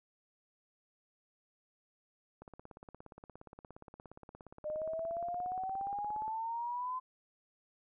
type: click train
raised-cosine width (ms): 1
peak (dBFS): -36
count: 67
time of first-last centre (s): 2.42-6.28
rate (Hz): 17.1
type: exponential sweep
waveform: sine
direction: up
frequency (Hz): 602 to 1030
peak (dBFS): -35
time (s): 4.64-7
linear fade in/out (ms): 20
effects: none